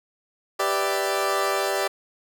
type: chord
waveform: 20% pulse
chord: E minor seventh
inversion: first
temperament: equal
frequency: 392 / 493.9 / 587.3 / 659.3 Hz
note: G4 / B4 / D5 / E5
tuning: 0 / 0 / 0 / 0 cents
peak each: -21 / -26 / -21 / -26 dBFS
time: 0.59-1.88 s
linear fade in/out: 10 ms
effects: none